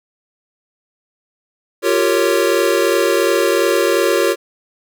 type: chord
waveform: square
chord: G half-diminished seventh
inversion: third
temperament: equal with one note detuned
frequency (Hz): 349.2 / 392 / 460.8 / 554.4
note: F4 / G4 / Bb4 / Db5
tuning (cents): 0 / 0 / -20 / 0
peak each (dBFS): -19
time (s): 1.82-4.36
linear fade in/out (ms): 50
effects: none